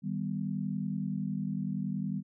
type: chord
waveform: sine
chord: Eb augmented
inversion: none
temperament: equal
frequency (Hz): 155.56 / 196 / 246.9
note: Eb3 / G3 / B3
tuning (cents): 0 / 0 / 0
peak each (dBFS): -36 / -33 / -38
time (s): 0.02-2.23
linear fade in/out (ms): 50
effects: none